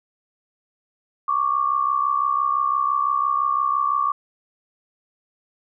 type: tone pair together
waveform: sine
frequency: 1108.8 / 1174.7 Hz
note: C#6 / D6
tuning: 0 / 0 cents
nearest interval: minor second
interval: 100 cents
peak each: -21 dBFS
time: 1.28-4.12 s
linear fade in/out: 5 ms
effects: none